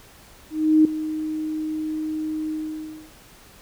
sine tone with ADSR envelope, 311.1 Hz, D#4, in tune, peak -10 dBFS, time 0.5-3.11 s, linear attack 350 ms, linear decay 3 ms, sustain -14 dB, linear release 600 ms, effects pink hiss -49 dBFS RMS until 3.61 s

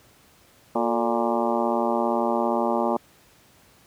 harmonic tone with a mistuned harmonic, 117.5 Hz, A#2, 14 cents sharp, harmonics 2 / 3 / 4 / 5 / 6 / 7 / 8 / 9 / 10, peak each -27 / -28 / -31 / -27 / -31 / -28 / -31 / -33 / -35 dBFS, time 0.75-2.97 s, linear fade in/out 5 ms, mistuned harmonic 4, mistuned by -94 cents, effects pink hiss -56 dBFS RMS until 3.86 s + high-pass 60 Hz 12 dB/octave

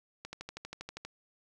click train, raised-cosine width 0.2 ms, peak -24 dBFS, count 11, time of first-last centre 0.25-1.05 s, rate 12.5 Hz, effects none

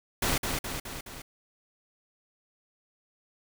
pink noise with echo, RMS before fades -27 dBFS, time 0.22-0.38 s, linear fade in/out 5 ms, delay 210 ms, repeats 4, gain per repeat -4 dB, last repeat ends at 1.22 s, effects none

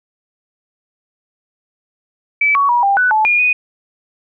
sine tone with pitch steps, 2305 / 1121 / 962 / 795 / 1490 / 866 / 2427 / 2483 Hz, D7 / C#6 / B5 / G5 / F#6 / A5 / D#7 / D#7, -33 / +19 / -46 / +24 / +12 / -28 / -44 / -4 cents, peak -10 dBFS, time 2.41-3.53 s, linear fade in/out 5 ms, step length 140 ms, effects none

